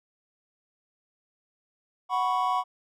triangle chord, F# suspended fourth, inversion none, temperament just, 740 / 986.7 / 1110 Hz, F#5 / B5 / C#6, 0 / -2 / +2 cents, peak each -26 dBFS, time 2.09-2.64 s, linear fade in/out 50 ms, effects none

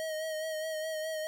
square tone with vibrato, 630 Hz, D#5, 21 cents sharp, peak -34 dBFS, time 0-1.27 s, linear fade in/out 0 ms, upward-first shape sine, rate 4.8 Hz, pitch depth 31 cents each way, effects none

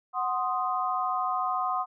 sine chord, C diminished, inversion second, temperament equal, 740 / 1046.5 / 1244.5 Hz, Gb5 / C6 / Eb6, 0 / 0 / 0 cents, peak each -30 dBFS, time 0.13-1.86 s, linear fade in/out 50 ms, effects none

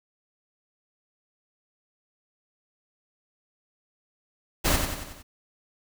pink noise with echo, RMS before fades -22 dBFS, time 4.64-4.77 s, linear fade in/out 20 ms, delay 92 ms, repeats 5, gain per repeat -5 dB, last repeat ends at 5.23 s, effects none

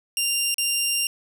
15% pulse tone with dropouts, 2787 Hz, F7, 4 cents flat, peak -14 dBFS, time 0.17-1.07 s, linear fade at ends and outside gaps 1 ms, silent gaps 0.543-0.582 s, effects none

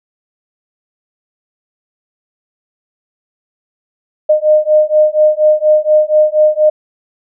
sine beating tone pair, 610 / 614.2 Hz, D#5 / D#5, -34 / -23 cents, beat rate 4.2 Hz, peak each -10 dBFS, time 4.29-6.7 s, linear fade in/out 10 ms, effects none

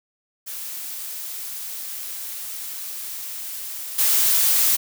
blue noise with level steps, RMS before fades -32 / -18 dBFS, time 0.46-4.77 s, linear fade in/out 20 ms, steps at 3.98 s, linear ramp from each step 10 ms, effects none

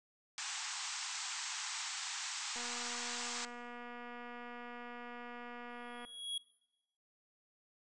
white band-pass noise, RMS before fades -42 dBFS, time 0.38-3.45 s, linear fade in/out 0 ms, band 770 to 8100 Hz, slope 96 dB/octave
click train, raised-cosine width 0.5 ms, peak -34 dBFS, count 842, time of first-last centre 2.56-6.05 s, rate 241 Hz
square tone with exponential growth, 3322 Hz, G#7, in tune, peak -35 dBFS, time 5.69-6.38 s, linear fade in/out 5 ms, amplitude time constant 150 ms
effects noise-tail reverb RT60 1.0 s tail -21 dB re dry + resampled to 24000 Hz

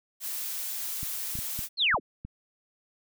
blue noise, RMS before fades -34 dBFS, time 0.2-1.69 s, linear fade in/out 50 ms
clicks, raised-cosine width 5 ms, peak -26 dBFS, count 6, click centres 1.031 / 1.354 / 1.389 / 1.591 / 1.944 / 2.25 s
sine linear sweep, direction down, 4463 to 125.5 Hz, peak -21 dBFS, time 1.77-2 s, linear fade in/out 50 ms
effects none

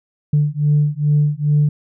sine beating tone pair, 146.83 / 149.23 Hz, D3 / D3, 0 / +28 cents, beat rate 2.4 Hz, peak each -15 dBFS, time 0.33-1.69 s, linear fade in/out 5 ms, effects tanh soft clip ceiling -7 dBFS

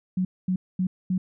sine tone bursts, 184.5 Hz, F#3, 5 cents flat, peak -21 dBFS, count 4, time 0.17-1.18 s, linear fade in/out 5 ms, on 80 ms, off 230 ms, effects none

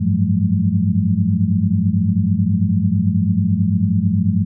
sine tone cluster, 96 / 105.1 / 172.5 / 185.8 / 212.1 Hz, G2 / G#2 / F3 / F#3 / G#3, -36 / +21 / -21 / +7 / +37 cents, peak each -20 dBFS, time 0-4.45 s, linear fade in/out 20 ms, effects none

